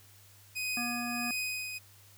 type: tone with tremolo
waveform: sawtooth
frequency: 2502 Hz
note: D#7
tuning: 9 cents sharp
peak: -28 dBFS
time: 0.55-1.79 s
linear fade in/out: 20 ms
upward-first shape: triangle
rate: 1.5 Hz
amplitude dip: 55%
type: harmonic tone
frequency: 240 Hz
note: B3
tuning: 49 cents flat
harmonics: 1 / 3 / 5 / 7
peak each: -36 / -41 / -43 / -44 dBFS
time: 0.77-1.31 s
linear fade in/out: 2 ms
effects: added 99 Hz sine -59 dBFS peak until 2.17 s + white hiss -59 dBFS RMS until 2.17 s